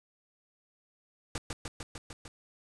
pink noise with echo, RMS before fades -34 dBFS, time 1.35-1.38 s, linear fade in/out 2 ms, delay 150 ms, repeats 6, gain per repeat -2 dB, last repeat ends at 2.28 s, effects resampled to 22050 Hz

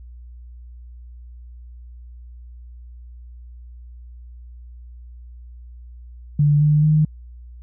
sine tone with pitch steps, 146.83 / 150.18 / 153.6 Hz, D3 / D3 / D#3, 0 / +39 / -22 cents, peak -12 dBFS, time 6.39-7.05 s, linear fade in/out 5 ms, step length 220 ms, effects added 60 Hz sine -37 dBFS peak until 7.62 s

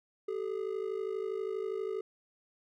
triangle ring-modulated tone, 411.3 Hz, G#4, 17 cents flat, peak -28 dBFS, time 0.28-2.01 s, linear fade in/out 5 ms, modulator 26.2 Hz, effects none

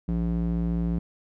square tone with band-pass filter, 57.2 Hz, A#1, 32 cents flat, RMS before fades -26 dBFS, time 0.08-0.99 s, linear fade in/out 5 ms, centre 180 Hz, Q 1.7, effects none

